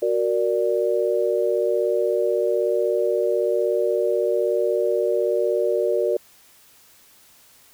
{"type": "chord", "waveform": "sine", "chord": "Gb augmented", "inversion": "none", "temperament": "equal", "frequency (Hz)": [370, 466.2, 587.3], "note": ["Gb4", "Bb4", "D5"], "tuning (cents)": [0, 0, 0], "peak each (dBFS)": [-23, -22, -23], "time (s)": [0.02, 6.17], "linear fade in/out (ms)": 5, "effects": ["white hiss -53 dBFS RMS until 7.73 s"]}